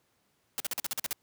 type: noise bursts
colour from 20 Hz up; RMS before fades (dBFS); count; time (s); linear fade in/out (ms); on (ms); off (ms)
white; -32; 9; 0.58-1.129; 0; 21; 45
effects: pink hiss -72 dBFS RMS until 1.22 s + high-pass 100 Hz 12 dB/octave